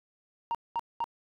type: tone bursts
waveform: sine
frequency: 931 Hz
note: A#5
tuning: 2 cents flat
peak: -25 dBFS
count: 3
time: 0.51-1.041 s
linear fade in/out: 0 ms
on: 37 ms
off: 210 ms
effects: tanh soft clip ceiling -26 dBFS